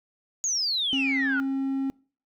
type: exponential sweep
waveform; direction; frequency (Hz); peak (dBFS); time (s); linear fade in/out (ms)
sine; down; 6810 to 1396.9; -23; 0.44-1.4; 0
type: tone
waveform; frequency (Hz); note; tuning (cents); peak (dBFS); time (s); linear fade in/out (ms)
triangle; 270; C#4; -45; -22; 0.93-1.9; 0
effects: noise-tail reverb RT60 0.4 s tail -25 dB re dry + tanh soft clip ceiling -17 dBFS

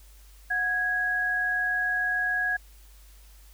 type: tone pair together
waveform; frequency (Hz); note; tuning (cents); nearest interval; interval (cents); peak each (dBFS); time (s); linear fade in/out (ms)
sine; 730 / 1656.9; F#5 / G#6; -24 / -5; octave + major second; 1419; -34 / -24; 0.5-2.57; 10
effects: added 50 Hz sine -49 dBFS peak until 3.53 s + white hiss -58 dBFS RMS until 3.53 s

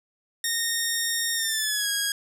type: tone with pitch glide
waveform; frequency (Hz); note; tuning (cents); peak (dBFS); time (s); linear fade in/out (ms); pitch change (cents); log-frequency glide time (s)
10% pulse; 1846 to 1644.6; A#6 to G#6; -17 to -17; -15; 0.44-2.12; 2; -200; 1.35-1.89
effects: none

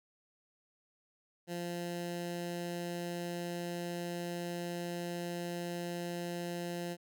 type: tone with notch filter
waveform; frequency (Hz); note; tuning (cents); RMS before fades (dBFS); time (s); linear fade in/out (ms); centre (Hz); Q
15% pulse; 173.6; F3; -10; -39; 1.47-6.97; 50; 1200; 1.6
effects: none

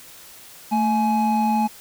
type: tone pair together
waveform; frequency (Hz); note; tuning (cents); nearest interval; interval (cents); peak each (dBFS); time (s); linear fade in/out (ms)
triangle; 221.9 / 841; A3 / G#5; +15 / +22; octave + major seventh; 2307; -18; 0.71-1.68; 20
effects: white hiss -44 dBFS RMS until 1.8 s

